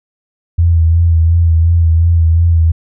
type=tone with vibrato; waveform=sine; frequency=83.2 Hz; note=E2; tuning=17 cents sharp; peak=-6 dBFS; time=0.58-2.72 s; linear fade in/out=10 ms; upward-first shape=sine; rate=2.8 Hz; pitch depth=39 cents each way; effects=none